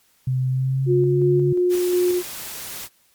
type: tone with pitch glide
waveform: sine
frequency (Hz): 129.1 to 140.78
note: C3 to C#3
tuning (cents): -23 to +27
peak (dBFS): -18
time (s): 0.27-1.53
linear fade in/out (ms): 5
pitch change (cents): +150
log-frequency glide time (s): 0.48-1.29
type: tone with tremolo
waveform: sine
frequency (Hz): 358.3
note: F4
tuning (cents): +44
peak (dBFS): -15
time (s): 0.86-2.23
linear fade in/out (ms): 50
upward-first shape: square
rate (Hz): 2.8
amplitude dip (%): 25
type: noise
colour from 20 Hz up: white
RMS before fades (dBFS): -33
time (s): 1.69-2.89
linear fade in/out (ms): 50
effects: white hiss -60 dBFS RMS until 3.14 s + MP3 96 kbps